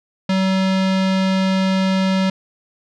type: tone with low-pass filter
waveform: square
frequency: 190 Hz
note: F#3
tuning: 46 cents sharp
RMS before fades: -17 dBFS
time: 0.29-2.3 s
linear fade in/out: 5 ms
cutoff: 4300 Hz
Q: 1.4
effects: none